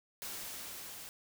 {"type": "noise with level ramp", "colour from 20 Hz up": "white", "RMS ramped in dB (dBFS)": [-42, -48], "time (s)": [0.22, 1.09], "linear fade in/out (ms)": 0, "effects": []}